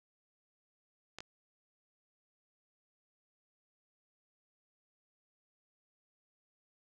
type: clicks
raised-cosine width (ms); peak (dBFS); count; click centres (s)
0.2; -26; 2; 1.186 / 1.205
effects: none